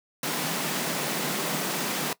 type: high-pass noise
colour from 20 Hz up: pink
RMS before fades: -29 dBFS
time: 0.23-2.13 s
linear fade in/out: 2 ms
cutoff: 140 Hz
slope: 96 dB/octave
effects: noise-tail reverb RT60 0.1 s tail -19 dB re dry